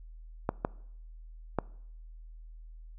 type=clicks; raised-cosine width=1 ms; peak=-13 dBFS; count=3; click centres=0.491 / 0.649 / 1.587 s; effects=noise-tail reverb RT60 0.7 s tail -23 dB re dry + added 40 Hz sine -45 dBFS peak until 2.98 s